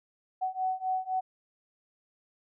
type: beating tone pair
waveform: sine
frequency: 747 / 750.9 Hz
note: F#5 / F#5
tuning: +16 / +25 cents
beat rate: 3.9 Hz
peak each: -32 / -31 dBFS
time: 0.41-1.21 s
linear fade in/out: 20 ms
effects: none